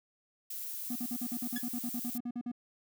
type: noise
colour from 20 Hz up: violet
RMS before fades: -40 dBFS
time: 0.5-2.18 s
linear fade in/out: 5 ms
type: tone bursts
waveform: triangle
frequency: 241.8 Hz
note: B3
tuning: 36 cents flat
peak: -32 dBFS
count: 16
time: 0.9-2.517 s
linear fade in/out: 5 ms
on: 57 ms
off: 47 ms
type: tone with exponential decay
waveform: sawtooth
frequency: 1700 Hz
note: G#6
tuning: 40 cents sharp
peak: -32 dBFS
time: 1.56-1.65 s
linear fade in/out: 5 ms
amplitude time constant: 18 ms
effects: none